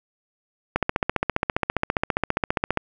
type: click train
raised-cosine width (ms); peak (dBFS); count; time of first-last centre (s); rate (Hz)
0.5; -5; 31; 0.76-2.773; 14.9
effects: none